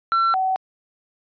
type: tone pair in turn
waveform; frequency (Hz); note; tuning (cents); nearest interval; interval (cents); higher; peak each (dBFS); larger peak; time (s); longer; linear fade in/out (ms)
triangle / sine; 1350 / 755.8; E6 / F#5; +41 / +37; minor seventh; 1004; first; -14 / -18; first; 0.12-0.34 / 0.34-0.56; neither; 0
effects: resampled to 11025 Hz